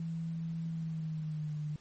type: tone with pitch glide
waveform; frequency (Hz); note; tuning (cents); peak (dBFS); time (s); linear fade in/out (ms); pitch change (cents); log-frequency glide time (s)
sine; 164.4 to 150.76; E3 to D3; -4 to +46; -34; 0-1.76; 2; -150; 0.69-1.58
effects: pink hiss -62 dBFS RMS until 1.8 s + MP3 32 kbps